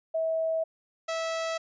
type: tone pair in turn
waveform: sine / sawtooth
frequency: 647 / 653.4 Hz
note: E5 / E5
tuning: -32 / -15 cents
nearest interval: unison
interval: 17 cents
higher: second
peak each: -25 / -25 dBFS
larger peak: neither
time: 0.14-0.64 / 1.08-1.58 s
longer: neither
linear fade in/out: 10 ms
effects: resampled to 16000 Hz